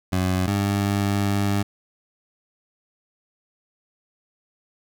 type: tone pair in turn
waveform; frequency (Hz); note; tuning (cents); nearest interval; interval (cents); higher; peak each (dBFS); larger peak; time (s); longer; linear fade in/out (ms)
20% pulse; 92.5 / 100.5; F#2 / G2; 0 / +44; minor second; 144; second; -15; neither; 0.12-0.47 / 0.47-1.63; second; 10
effects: none

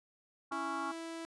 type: harmonic tone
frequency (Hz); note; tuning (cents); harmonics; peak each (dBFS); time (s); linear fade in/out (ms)
277; C#4; -1; 1 / 3 / 4 / 5; -45 / -42 / -39 / -42; 0.51-0.92; 10
type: tone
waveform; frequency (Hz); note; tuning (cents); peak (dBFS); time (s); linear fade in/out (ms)
sawtooth; 329.6; E4; 0; -37; 0.52-1.25; 0
effects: resampled to 24000 Hz

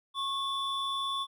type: tone pair together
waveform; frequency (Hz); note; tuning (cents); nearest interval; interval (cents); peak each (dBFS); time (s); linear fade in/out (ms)
triangle; 1094 / 3473; C#6 / A7; -23 / -23; octave + minor sixth; 2000; -31 / -32; 0.14-1.27; 50
effects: none

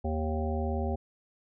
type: harmonic tone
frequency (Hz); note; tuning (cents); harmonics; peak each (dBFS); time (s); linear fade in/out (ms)
78.2; D#2; +9; 1 / 3 / 5 / 7 / 9 / 10; -30 / -35 / -37 / -38 / -40 / -40; 0.04-0.96; 10
effects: none

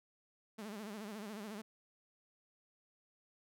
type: tone with vibrato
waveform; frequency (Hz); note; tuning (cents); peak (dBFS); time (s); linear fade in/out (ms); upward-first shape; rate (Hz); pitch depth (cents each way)
sawtooth; 210.5; G#3; +24; -40; 0.58-1.62; 10; sine; 14; 110
effects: none

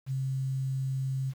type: tone with quantisation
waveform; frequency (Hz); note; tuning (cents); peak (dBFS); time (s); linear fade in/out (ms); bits
sine; 133.1; C3; +30; -28; 0.06-1.34; 50; 9
effects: none

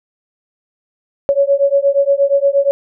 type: beating tone pair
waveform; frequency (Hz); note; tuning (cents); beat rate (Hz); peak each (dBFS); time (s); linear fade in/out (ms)
sine; 554.4 / 562.9; C#5 / C#5; 0 / +26; 8.5; -13; 1.29-2.71; 0
effects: none

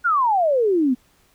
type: exponential sweep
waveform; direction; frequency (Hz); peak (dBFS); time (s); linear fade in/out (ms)
sine; down; 1480 to 240; -15; 0.04-0.95; 20
effects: pink hiss -59 dBFS RMS until 1.34 s

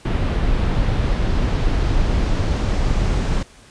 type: noise with low-pass filter sweep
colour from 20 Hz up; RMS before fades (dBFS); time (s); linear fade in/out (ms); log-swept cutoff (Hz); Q
brown; -18; 0.05-3.43; 5; 3400 to 7100; 1
effects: pink hiss -47 dBFS RMS until 3.7 s + resampled to 22050 Hz

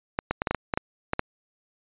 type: clicks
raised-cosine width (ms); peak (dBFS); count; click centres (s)
0.5; -9; 10; 0.189 / 0.31 / 0.419 / 0.472 / 0.51 / 0.547 / 0.738 / 0.775 / 1.134 / 1.194
effects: resampled to 8000 Hz

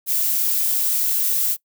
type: noise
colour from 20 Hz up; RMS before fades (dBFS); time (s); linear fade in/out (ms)
violet; -20; 0.06-1.57; 50
effects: noise-tail reverb RT60 0.1 s tail -21 dB re dry

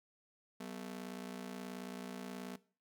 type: ring-modulated tone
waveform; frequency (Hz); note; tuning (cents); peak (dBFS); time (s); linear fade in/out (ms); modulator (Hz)
sawtooth; 220; A3; 0; -37; 0.6-2.56; 5; 29.3
effects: noise-tail reverb RT60 0.4 s tail -19 dB re dry

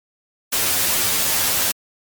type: noise with comb filter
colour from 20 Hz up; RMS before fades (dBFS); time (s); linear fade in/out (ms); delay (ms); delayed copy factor
white; -19; 0.52-1.72; 10; 11; +0.9
effects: MP3 96 kbps

